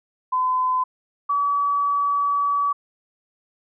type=tone pair in turn; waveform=sine; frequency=1018 / 1142.7 Hz; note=C6 / D6; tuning=-48 / -48 cents; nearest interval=major second; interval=200 cents; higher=second; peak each=-18 dBFS; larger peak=neither; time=0.32-0.84 / 1.29-2.73 s; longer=second; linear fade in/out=10 ms; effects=none